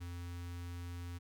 square tone with notch filter, 87.31 Hz, F2, in tune, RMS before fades -44 dBFS, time 0-1.19 s, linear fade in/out 20 ms, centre 580 Hz, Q 1, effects none

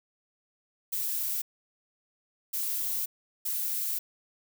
violet noise bursts at uneven times, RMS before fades -31 dBFS, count 3, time 0.92-1.42 / 2.53-3.06 / 3.45-3.99 s, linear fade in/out 10 ms, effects none

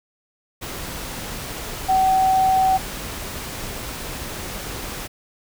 sine tone in noise, 759 Hz, F#5, 44 cents sharp, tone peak -14 dBFS, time 1.88-2.78 s, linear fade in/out 20 ms, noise pink, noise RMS -31 dBFS, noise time 0.61-5.08 s, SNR +14 dB, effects none

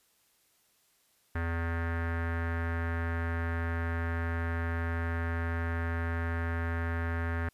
square tone with low-pass filter, 83.7 Hz, E2, 27 cents sharp, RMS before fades -32 dBFS, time 1.35-7.49 s, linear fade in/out 5 ms, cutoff 1700 Hz, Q 4.7, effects white hiss -69 dBFS RMS until 7.53 s + resampled to 32000 Hz

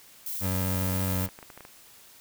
violet noise, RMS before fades -34 dBFS, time 0.26-1.26 s, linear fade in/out 2 ms
25% pulse tone with pitch glide, 92.5 to 93.25 Hz, F#2 to F#2, 0 to +14 cents, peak -23 dBFS, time 0.4-1.29 s, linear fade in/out 50 ms, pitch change +14 cents, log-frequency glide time 0.56-1.12 s
clicks, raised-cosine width 0.5 ms, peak -29 dBFS, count 12, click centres 0.891 / 1.022 / 1.08 / 1.209 / 1.243 / 1.289 / 1.389 / 1.428 / 1.502 / 1.576 / 1.607 / 1.651 s
effects white hiss -53 dBFS RMS until 2.2 s

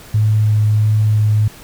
sine tone with vibrato, 107 Hz, A2, 48 cents flat, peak -10 dBFS, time 0.14-1.48 s, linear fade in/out 5 ms, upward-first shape sine, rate 1.5 Hz, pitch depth 8 cents each way, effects pink hiss -39 dBFS RMS until 1.63 s

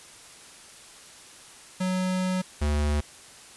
square tone pair in turn, 185 / 73.97 Hz, F#3 / D2, 0 / +13 cents, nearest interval octave + major third, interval 1587 cents, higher first, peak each -25 / -23 dBFS, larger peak second, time 1.8-2.42 / 2.61-3.01 s, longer first, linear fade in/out 10 ms, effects white hiss -48 dBFS RMS until 3.56 s + resampled to 24000 Hz

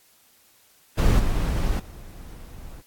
brown noise with level steps, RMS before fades -17 / -23 / -40 dBFS, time 0.97-2.82 s, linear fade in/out 20 ms, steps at 1.19 / 1.79 s, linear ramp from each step 10 ms, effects white hiss -58 dBFS RMS until 2.86 s + AAC 64 kbps

